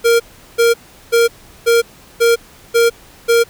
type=tone bursts; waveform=square; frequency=466.2 Hz; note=A#4; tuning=in tune; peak=-9 dBFS; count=7; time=0.04-3.44 s; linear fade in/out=20 ms; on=160 ms; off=380 ms; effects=pink hiss -43 dBFS RMS until 3.49 s